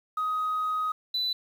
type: tone pair in turn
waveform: sine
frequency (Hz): 1256 / 3988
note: D#6 / B7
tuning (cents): +16 / +16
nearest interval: octave + minor sixth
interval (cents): 2000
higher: second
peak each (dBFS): -24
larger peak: neither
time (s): 0.17-0.92 / 1.14-1.33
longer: first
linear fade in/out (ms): 5
effects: tanh soft clip ceiling -23 dBFS + 9-bit